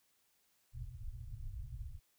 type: low-pass noise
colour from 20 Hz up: pink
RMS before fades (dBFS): -45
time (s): 0.72-2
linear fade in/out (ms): 50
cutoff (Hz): 130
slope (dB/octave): 96
effects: white hiss -75 dBFS RMS until 2.18 s